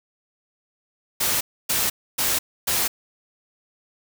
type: noise bursts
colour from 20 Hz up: white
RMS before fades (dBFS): -22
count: 4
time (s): 1.2-2.88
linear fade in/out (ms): 10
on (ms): 210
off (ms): 280
effects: none